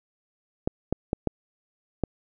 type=clicks; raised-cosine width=2 ms; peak=-10 dBFS; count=5; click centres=0.675 / 0.926 / 1.131 / 1.273 / 2.037 s; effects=none